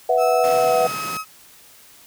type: chord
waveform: sine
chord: B suspended fourth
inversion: none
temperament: just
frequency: 493.9 / 658.5 / 740.8 Hz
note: B4 / E5 / F#5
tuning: 0 / -2 / +2 cents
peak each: -19 dBFS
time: 0.09-0.87 s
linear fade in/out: 5 ms
type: tone with pitch glide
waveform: 35% pulse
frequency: 1303 to 1275.4 Hz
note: E6 to D#6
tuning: -20 to +42 cents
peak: -24 dBFS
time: 0.17-1.25 s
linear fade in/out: 50 ms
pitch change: -38 cents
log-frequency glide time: 0.54-0.79 s
type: high-pass noise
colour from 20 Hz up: pink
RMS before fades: -33 dBFS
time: 0.44-1.17 s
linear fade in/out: 0 ms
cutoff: 120 Hz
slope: 96 dB/octave
effects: white hiss -48 dBFS RMS until 2.06 s